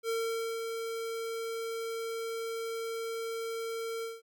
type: tone with ADSR envelope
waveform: square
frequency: 455.3 Hz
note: A#4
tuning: 41 cents flat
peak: -30 dBFS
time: 0.03-4.22 s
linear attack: 60 ms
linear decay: 500 ms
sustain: -5 dB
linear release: 190 ms
effects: none